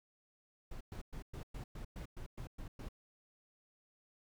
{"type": "noise bursts", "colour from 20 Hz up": "brown", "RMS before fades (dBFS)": -45, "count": 11, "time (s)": [0.71, 2.888], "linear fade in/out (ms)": 5, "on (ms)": 98, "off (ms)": 110, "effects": []}